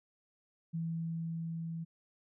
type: tone with level ramp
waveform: sine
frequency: 164.81 Hz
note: E3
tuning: in tune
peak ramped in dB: -33 to -37 dBFS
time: 0.73-1.85 s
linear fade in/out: 20 ms
effects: none